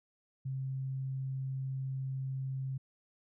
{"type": "tone", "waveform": "sine", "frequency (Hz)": 133.1, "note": "C3", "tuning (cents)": 30, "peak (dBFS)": -34, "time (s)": [0.45, 2.78], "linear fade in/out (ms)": 10, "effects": []}